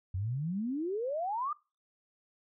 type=exponential sweep; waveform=sine; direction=up; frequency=87.7 to 1244.5 Hz; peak=-31 dBFS; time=0.14-1.53 s; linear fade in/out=5 ms; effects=noise-tail reverb RT60 0.3 s tail -23 dB re dry